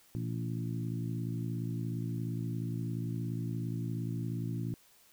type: harmonic tone with a mistuned harmonic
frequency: 57.1 Hz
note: A#1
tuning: 35 cents flat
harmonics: 2 / 3 / 4 / 5 / 6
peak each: -35 / -39 / -43 / -43 / -47 dBFS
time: 0.15-4.74 s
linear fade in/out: 0 ms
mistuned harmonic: 2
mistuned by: +79 cents
effects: white hiss -63 dBFS RMS until 5.12 s